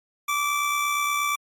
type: tone with amplitude modulation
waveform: 25% pulse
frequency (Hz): 1163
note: D6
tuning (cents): -17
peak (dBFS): -17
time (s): 0.28-1.36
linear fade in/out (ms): 10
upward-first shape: sine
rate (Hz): 68.5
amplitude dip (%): 35
effects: MP3 64 kbps